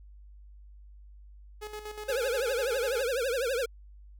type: tone with tremolo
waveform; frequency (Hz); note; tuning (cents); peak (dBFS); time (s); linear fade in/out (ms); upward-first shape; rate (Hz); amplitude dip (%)
sawtooth; 423.3; G#4; +33; -33; 1.61-3.04; 20; square; 8.2; 60
type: tone with vibrato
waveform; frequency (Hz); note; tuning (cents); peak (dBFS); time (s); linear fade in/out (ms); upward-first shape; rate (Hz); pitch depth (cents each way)
square; 503; B4; +32; -28; 2.08-3.66; 10; triangle; 12; 210
effects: added 50 Hz sine -48 dBFS peak until 4.19 s